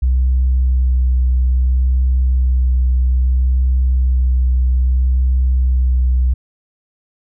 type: tone with vibrato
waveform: sine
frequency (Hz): 63.4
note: B1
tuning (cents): +46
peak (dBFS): -9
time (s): 0.02-6.34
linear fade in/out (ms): 10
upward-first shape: sine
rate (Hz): 0.61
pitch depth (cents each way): 14
effects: tanh soft clip ceiling -8 dBFS